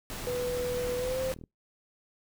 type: noise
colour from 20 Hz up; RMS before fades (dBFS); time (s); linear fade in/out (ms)
pink; -39; 0.1-1.34; 0
type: click train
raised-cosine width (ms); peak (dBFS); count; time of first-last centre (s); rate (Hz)
3; -32; 49; 0.25-1.438; 40.4
type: tone with pitch glide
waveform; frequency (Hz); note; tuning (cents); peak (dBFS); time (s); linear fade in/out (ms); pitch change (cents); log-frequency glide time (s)
sine; 493.9 to 522.1; B4 to C5; 0 to -4; -29; 0.27-1.32; 0; +96; 0.97-1.2
effects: noise-tail reverb RT60 0.2 s tail -25 dB re dry